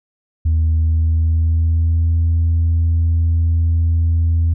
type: tone with pitch glide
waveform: sine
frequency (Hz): 79.9 to 82.72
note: D#2 to E2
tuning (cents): +47 to +7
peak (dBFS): -10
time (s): 0.45-4.54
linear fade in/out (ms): 10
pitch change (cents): +60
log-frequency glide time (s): 0.76-2.15
effects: tanh soft clip ceiling -10 dBFS